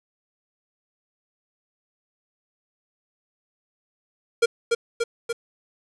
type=tone with echo; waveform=square; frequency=466.2 Hz; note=A#4; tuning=in tune; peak=-15 dBFS; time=4.42-4.46 s; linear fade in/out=10 ms; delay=290 ms; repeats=3; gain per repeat=-3 dB; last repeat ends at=5.33 s; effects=resampled to 22050 Hz + 7-bit